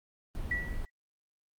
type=noise; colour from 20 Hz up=brown; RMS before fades=-36 dBFS; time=0.35-0.85 s; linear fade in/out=0 ms
type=tone with exponential decay; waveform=sine; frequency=1946 Hz; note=B6; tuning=26 cents flat; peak=-26 dBFS; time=0.51-0.9 s; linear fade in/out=5 ms; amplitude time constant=83 ms
effects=Opus 32 kbps